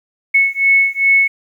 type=beating tone pair; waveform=sine; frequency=2200 / 2202.5 Hz; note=C#7 / C#7; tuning=-14 / -12 cents; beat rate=2.5 Hz; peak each=-13 dBFS; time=0.34-1.28 s; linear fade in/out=10 ms; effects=8-bit